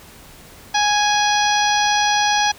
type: harmonic tone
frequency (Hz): 830.6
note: G#5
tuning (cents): 0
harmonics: 1 / 2 / 3 / 4 / 5 / 6 / 7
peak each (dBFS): -17 / -22 / -26 / -24 / -28 / -27 / -25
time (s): 0.74-2.52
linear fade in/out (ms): 10
effects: pink hiss -43 dBFS RMS until 2.58 s